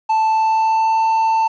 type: tone with pitch glide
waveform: triangle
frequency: 880 to 891.8 Hz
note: A5 to A5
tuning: 0 to +23 cents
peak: -11 dBFS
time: 0.09-1.48 s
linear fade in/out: 10 ms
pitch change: +23 cents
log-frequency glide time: 0.29-1.04 s
effects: resampled to 16000 Hz + 8-bit